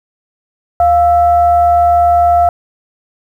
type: tone with frequency modulation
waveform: sine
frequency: 698.5 Hz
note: F5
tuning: in tune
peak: -6 dBFS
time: 0.8-2.49 s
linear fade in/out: 2 ms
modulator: 622 Hz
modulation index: 0.35
effects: 7-bit